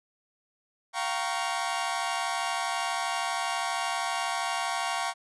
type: chord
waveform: sawtooth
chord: G half-diminished seventh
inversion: third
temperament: equal with one note detuned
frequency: 698.5 / 771 / 932.3 / 1108.7 Hz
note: F5 / G5 / Bb5 / Db6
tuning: 0 / -29 / 0 / 0 cents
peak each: -30 dBFS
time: 0.93-5.14 s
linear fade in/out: 50 ms
effects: resampled to 24000 Hz